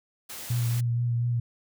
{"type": "noise", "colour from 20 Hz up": "white", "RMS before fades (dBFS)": -39, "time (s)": [0.29, 0.81], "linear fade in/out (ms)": 10}
{"type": "tone with vibrato", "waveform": "sine", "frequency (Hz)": 119.4, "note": "A#2", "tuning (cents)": 42, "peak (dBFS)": -23, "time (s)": [0.5, 1.4], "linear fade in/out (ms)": 5, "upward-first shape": "sine", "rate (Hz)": 4.2, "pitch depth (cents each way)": 21}
{"effects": []}